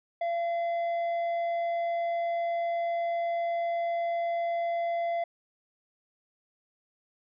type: tone with tanh clipping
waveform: sine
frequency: 682 Hz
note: F5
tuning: 41 cents flat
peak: -28 dBFS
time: 0.21-5.24 s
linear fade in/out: 5 ms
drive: 6 dB
effects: none